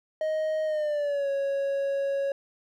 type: tone with pitch glide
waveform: triangle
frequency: 625 to 553.6 Hz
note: D#5 to C#5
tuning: +8 to -2 cents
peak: -23 dBFS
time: 0.21-2.32 s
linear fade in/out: 2 ms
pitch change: -210 cents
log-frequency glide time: 0.65-1.29 s
effects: none